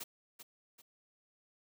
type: noise with echo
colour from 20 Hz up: white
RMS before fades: -43 dBFS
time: 0-0.04 s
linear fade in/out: 10 ms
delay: 390 ms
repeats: 2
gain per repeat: -8 dB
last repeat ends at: 0.82 s
effects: none